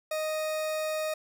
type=tone; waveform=40% pulse; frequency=622.3 Hz; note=D#5; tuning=in tune; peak=-28 dBFS; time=0.11-1.14 s; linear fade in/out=5 ms; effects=none